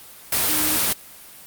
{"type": "tone in noise", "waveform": "sine", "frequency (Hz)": 306.3, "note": "D#4", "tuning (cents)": -27, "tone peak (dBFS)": -28, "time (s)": [0.49, 0.77], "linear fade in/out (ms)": 5, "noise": "white", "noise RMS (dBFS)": -20, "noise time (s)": [0.32, 0.93], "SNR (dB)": -11, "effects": ["white hiss -43 dBFS RMS until 1.46 s", "Opus 32 kbps"]}